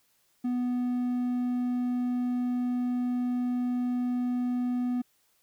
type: tone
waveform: triangle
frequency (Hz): 246.9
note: B3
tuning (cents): 0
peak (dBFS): -24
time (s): 0.44-5.02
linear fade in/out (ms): 10
effects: white hiss -69 dBFS RMS until 5.42 s